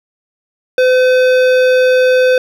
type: tone with hard clipping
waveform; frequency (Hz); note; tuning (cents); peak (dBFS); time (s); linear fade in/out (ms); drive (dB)
sine; 509; C5; -48; -9; 0.78-2.38; 2; 14
effects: none